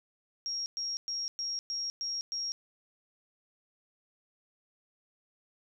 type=tone bursts; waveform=sine; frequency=5588 Hz; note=F8; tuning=in tune; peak=-32 dBFS; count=7; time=0.46-2.52 s; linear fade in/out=0 ms; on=200 ms; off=110 ms; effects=none